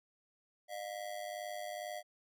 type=ring-modulated tone; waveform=square; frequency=659.3 Hz; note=E5; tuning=in tune; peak=-38 dBFS; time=0.68-2.03 s; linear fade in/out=50 ms; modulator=51.1 Hz; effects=none